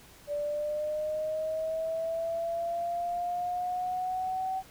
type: linear sweep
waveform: sine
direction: up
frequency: 581 to 762 Hz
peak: -29 dBFS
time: 0.27-4.63 s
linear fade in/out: 50 ms
effects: pink hiss -54 dBFS RMS until 4.7 s